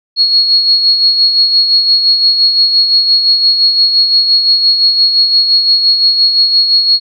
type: tone with tremolo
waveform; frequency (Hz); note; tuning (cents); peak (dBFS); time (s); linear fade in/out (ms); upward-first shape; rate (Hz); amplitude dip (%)
sine; 4321; C#8; -45; -4; 0.16-7; 50; sine; 5.8; 50
effects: none